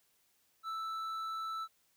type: tone with hard clipping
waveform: triangle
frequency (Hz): 1318.5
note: E6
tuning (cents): 0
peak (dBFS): -38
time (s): 0.63-1.68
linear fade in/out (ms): 50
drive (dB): 9
effects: white hiss -73 dBFS RMS until 1.96 s